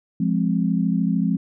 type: chord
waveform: sine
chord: F minor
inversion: none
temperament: equal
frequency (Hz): 174.61 / 207.7 / 261.6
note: F3 / Ab3 / C4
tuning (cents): 0 / 0 / 0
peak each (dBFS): -21 / -22 / -24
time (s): 0.2-1.37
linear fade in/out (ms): 5
effects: none